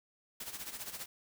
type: noise with tremolo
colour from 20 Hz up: white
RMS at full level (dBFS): -41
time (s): 0.4-1.06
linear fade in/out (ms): 5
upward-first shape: sine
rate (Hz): 15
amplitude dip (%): 70
effects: none